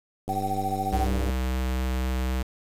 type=click train; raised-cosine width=2 ms; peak=-20 dBFS; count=101; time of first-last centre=0.28-1.297 s; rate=98.3 Hz
type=tone with tremolo; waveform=sine; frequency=764 Hz; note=G5; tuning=45 cents flat; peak=-23 dBFS; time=0.29-1.07 s; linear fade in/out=2 ms; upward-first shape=sine; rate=14 Hz; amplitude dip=80%
type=tone; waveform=square; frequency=64 Hz; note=C2; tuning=38 cents flat; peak=-24 dBFS; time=0.92-2.43 s; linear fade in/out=10 ms
effects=resampled to 32000 Hz + 7-bit